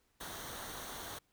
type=noise with comb filter; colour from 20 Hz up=pink; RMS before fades=-45 dBFS; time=0.2-1.19 s; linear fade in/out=10 ms; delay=0.4 ms; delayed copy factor=-0.55; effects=pink hiss -75 dBFS RMS until 1.32 s